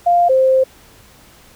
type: tone pair in turn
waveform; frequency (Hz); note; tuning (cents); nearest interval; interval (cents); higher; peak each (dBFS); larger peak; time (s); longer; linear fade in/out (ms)
sine; 698.5 / 524.3; F5 / C5; 0 / +3; perfect fourth; 497; first; -9; neither; 0.06-0.29 / 0.29-0.64; second; 10
effects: pink hiss -46 dBFS RMS until 1.55 s